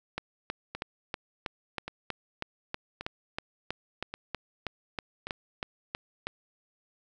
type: two click trains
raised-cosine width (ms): 0.3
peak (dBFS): -16 / -20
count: 20 / 5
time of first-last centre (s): 0.18-6.27 / 0.75-5.27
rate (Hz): 3.12 / 0.885
effects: none

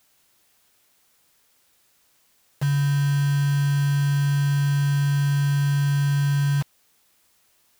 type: tone with quantisation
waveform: sine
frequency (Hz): 141.9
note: C#3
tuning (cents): +41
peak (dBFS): -18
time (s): 2.61-6.63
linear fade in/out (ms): 20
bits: 5
effects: white hiss -63 dBFS RMS until 7.79 s

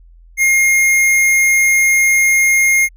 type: tone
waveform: square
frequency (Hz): 2134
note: C7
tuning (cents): +34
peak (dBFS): -10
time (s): 0.37-2.89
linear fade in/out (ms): 50
effects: added 42 Hz sine -40 dBFS peak until 2.96 s

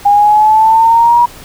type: exponential sweep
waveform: sine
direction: up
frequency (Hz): 809 to 963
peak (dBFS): -4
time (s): 0.05-1.26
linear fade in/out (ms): 10
effects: pink hiss -34 dBFS RMS until 1.44 s

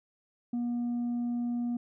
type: tone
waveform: sine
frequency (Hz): 240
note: B3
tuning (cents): -49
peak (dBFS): -26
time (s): 0.53-1.77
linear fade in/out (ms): 5
effects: tanh soft clip ceiling -28 dBFS

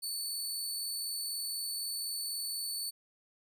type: tone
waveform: 20% pulse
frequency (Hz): 4479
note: C#8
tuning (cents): +17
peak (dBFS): -29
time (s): 0.02-2.91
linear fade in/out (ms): 20
effects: none

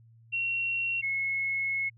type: tone pair in turn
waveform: sine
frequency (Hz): 2734 / 2180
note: F7 / C#7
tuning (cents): -37 / -29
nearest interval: major third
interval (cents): 392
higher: first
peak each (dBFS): -27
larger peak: neither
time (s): 0.32-1.02 / 1.02-1.9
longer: second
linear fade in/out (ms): 20
effects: added 114 Hz sine -54 dBFS peak until 1.97 s

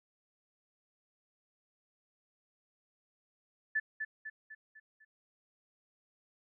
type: tone with echo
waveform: sine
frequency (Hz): 1746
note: A6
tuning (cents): -14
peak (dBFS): -28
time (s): 3.75-3.8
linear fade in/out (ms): 10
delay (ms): 250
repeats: 5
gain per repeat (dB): -6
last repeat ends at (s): 5.05
effects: none

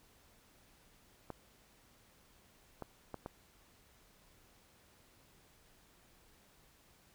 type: clicks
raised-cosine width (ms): 1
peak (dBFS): -28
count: 4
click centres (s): 1.303 / 2.823 / 3.143 / 3.261
effects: pink hiss -66 dBFS RMS until 7.14 s

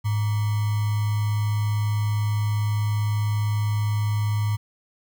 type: tone with sample-and-hold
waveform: sine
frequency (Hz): 105.3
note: G#2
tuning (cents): +24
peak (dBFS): -20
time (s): 0.04-4.57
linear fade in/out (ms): 20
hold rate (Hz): 1050
effects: none

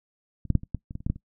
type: clicks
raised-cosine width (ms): 5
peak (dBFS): -28 / -10 / -8 / -26 / -16 / -25 / -21 / -30 / -15 / -12 / -28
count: 11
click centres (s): 0.453 / 0.503 / 0.553 / 0.634 / 0.747 / 0.909 / 0.954 / 1.005 / 1.065 / 1.1 / 1.16
effects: noise-tail reverb RT60 0.1 s tail -20 dB re dry

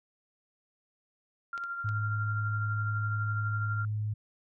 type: tone with tremolo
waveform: sine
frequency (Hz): 1387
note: F6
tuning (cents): -12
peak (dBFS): -32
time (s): 1.53-3.85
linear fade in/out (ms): 2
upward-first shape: sine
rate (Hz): 12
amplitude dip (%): 40
type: clicks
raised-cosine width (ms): 0.2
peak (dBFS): -27 / -33 / -32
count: 3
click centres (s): 1.578 / 1.638 / 1.89
type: tone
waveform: sine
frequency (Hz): 106.3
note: G#2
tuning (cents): +41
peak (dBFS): -29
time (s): 1.84-4.14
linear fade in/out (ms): 10
effects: none

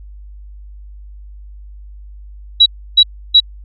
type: tone bursts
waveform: sine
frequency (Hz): 3896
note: B7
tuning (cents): -24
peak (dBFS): -3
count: 3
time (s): 2.6-3.403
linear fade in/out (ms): 10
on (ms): 61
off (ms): 310
effects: added 50 Hz sine -32 dBFS peak until 3.64 s

